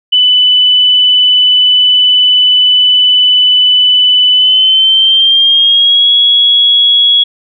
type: tone with pitch glide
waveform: sine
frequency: 2993 to 3340 Hz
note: F#7 to G#7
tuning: +19 to +9 cents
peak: -4 dBFS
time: 0.12-7.24 s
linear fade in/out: 10 ms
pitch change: +190 cents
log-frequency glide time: 4.32-6.11 s
effects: none